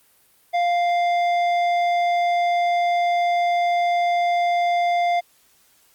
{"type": "tone with tanh clipping", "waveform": "triangle", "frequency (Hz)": 698.5, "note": "F5", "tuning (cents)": 0, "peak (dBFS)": -19, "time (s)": [0.53, 5.21], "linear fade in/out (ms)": 20, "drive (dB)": 15, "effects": ["white hiss -58 dBFS RMS until 5.94 s", "Opus 32 kbps"]}